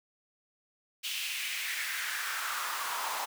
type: noise with high-pass filter sweep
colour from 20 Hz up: pink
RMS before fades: -35 dBFS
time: 1.03-3.26 s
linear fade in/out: 20 ms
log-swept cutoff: 3000 to 850 Hz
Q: 3
effects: none